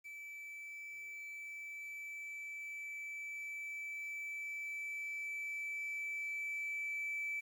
triangle tone with level ramp, 2314 Hz, D7, 26 cents flat, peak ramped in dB -45 to -34 dBFS, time 0.04-7.41 s, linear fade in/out 20 ms, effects tanh soft clip ceiling -33 dBFS + 11-bit

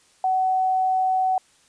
sine tone, 751 Hz, F#5, 26 cents sharp, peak -18 dBFS, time 0.24-1.38 s, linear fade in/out 2 ms, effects white hiss -58 dBFS RMS until 1.68 s + resampled to 22050 Hz

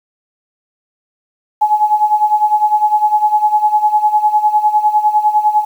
sine tone with tremolo, 847 Hz, G#5, 34 cents sharp, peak -6 dBFS, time 1.61-5.65 s, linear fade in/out 10 ms, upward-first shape sine, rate 9.9 Hz, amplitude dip 75%, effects 7-bit

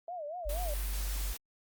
sine tone with vibrato, 650 Hz, E5, 24 cents flat, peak -37 dBFS, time 0.08-0.74 s, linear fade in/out 2 ms, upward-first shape sine, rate 4.2 Hz, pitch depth 200 cents each way
sine tone, 48.09 Hz, G1, 32 cents flat, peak -32 dBFS, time 0.45-1.34 s, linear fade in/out 20 ms
white noise, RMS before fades -42 dBFS, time 0.49-1.37 s, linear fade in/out 5 ms
effects Opus 48 kbps

